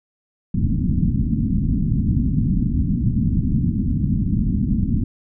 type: low-pass noise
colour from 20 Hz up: white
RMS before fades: -19 dBFS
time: 0.54-5.04 s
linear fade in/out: 5 ms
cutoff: 250 Hz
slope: 48 dB/octave
effects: none